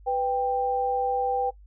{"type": "tone pair together", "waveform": "sine", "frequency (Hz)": [496.4, 788], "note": ["B4", "G5"], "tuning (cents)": [9, 9], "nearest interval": "minor sixth", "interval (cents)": 800, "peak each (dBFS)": [-27, -24], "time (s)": [0.06, 1.51], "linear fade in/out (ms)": 20, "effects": ["noise-tail reverb RT60 0.1 s tail -20 dB re dry", "added 50 Hz sine -47 dBFS peak until 1.66 s"]}